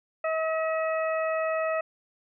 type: harmonic tone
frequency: 640 Hz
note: D#5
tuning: 49 cents sharp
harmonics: 1 / 2 / 3 / 4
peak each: -26 / -32 / -36 / -38 dBFS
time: 0.24-1.81 s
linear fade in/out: 5 ms
effects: none